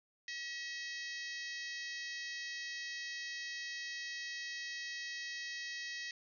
harmonic tone with a mistuned harmonic, 640 Hz, D#5, 49 cents sharp, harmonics 3 / 4 / 5 / 6 / 7 / 8 / 9 / 10, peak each -43 / -50 / -53 / -51 / -50 / -52 / -54 / -57 dBFS, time 0.28-6.11 s, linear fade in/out 2 ms, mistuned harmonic 9, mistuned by -20 cents, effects none

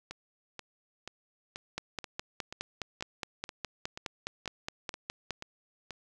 two click trains, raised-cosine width 0.2 ms, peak -17 / -23 dBFS, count 18 / 13, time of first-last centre 1.78-5.307 / 0.11-5.907 s, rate 4.82 / 2.07 Hz, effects none

